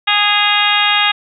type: harmonic tone with a mistuned harmonic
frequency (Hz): 413.3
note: G#4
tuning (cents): -8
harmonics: 2 / 3 / 4 / 5 / 6 / 7 / 8 / 9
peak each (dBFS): -19 / -19 / -19 / -19 / -19 / -19 / -19 / -19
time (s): 0.07-1.12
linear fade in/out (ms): 10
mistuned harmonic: 7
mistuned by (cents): -38
effects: none